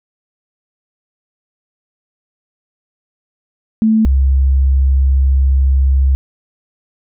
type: tone pair in turn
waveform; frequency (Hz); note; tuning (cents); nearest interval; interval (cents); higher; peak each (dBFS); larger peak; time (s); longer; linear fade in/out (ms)
sine; 220 / 67.09; A3 / C2; 0 / +44; octave + major sixth; 2056; first; -8; neither; 3.82-4.05 / 4.05-6.15; second; 0
effects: none